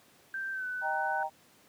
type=tone with pitch glide; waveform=sine; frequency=1568 to 1499.8 Hz; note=G6 to F#6; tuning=0 to +23 cents; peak=-33 dBFS; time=0.34-1.23 s; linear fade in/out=2 ms; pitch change=-77 cents; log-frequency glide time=0.52-0.66 s
type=chord; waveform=sine; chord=Eb major; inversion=none; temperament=equal; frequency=622.3 / 784 / 932.3 Hz; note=Eb5 / G5 / Bb5; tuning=0 / 0 / 0 cents; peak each=-38 / -32 / -35 dBFS; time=0.81-1.3 s; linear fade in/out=50 ms
effects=pink hiss -61 dBFS RMS until 1.68 s + high-pass 150 Hz 12 dB/octave